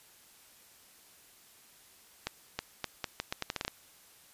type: accelerating click train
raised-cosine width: 0.2 ms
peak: -15 dBFS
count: 12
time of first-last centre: 2.27-3.68 s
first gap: 320 ms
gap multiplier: 0.79
effects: white hiss -59 dBFS RMS until 4.33 s + resampled to 32000 Hz